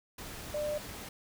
sine tone in noise, 597 Hz, D5, 28 cents sharp, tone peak -31 dBFS, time 0.54-0.78 s, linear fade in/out 5 ms, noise pink, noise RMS -44 dBFS, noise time 0.18-1.09 s, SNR +10 dB, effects none

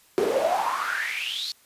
brown noise with high-pass filter sweep, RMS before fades -26 dBFS, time 0.18-1.52 s, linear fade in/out 0 ms, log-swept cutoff 380 to 4500 Hz, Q 9.9, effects white hiss -58 dBFS RMS until 1.65 s + resampled to 32000 Hz

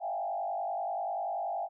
sine tone with frequency modulation, 740 Hz, F#5, in tune, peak -31 dBFS, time 0-1.69 s, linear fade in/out 50 ms, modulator 50.4 Hz, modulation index 1.7, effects none

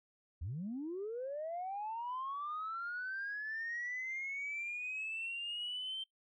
sine linear sweep, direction up, 69.3 to 3136 Hz, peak -37 dBFS, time 0.41-6.04 s, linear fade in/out 10 ms, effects noise-tail reverb RT60 0.1 s tail -21 dB re dry + tanh soft clip ceiling -34 dBFS

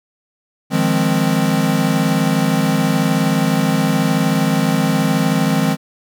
square chord, F minor seventh, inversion third, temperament equal, 155.56 / 174.61 / 207.7 / 261.6 Hz, Eb3 / F3 / Ab3 / C4, 0 / 0 / 0 / 0 cents, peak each -20 dBFS, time 0.7-5.77 s, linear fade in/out 50 ms, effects none

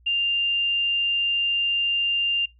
sine tone, 2794 Hz, F7, in tune, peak -20 dBFS, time 0.06-2.46 s, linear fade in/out 10 ms, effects noise-tail reverb RT60 0.2 s tail -25 dB re dry + added 60 Hz sine -53 dBFS peak until 2.59 s

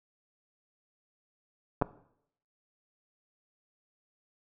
clicks, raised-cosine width 1 ms, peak -17 / -10 dBFS, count 2, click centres 1.815 / 1.822 s, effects noise-tail reverb RT60 0.7 s tail -18 dB re dry

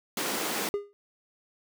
pink high-pass noise, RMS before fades -31 dBFS, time 0.17-0.69 s, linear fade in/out 2 ms, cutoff 220 Hz, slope 24 dB/octave
triangle tone with exponential decay, 407.1 Hz, G#4, 35 cents flat, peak -21 dBFS, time 0.74-0.93 s, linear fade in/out 0 ms, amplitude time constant 41 ms
effects none

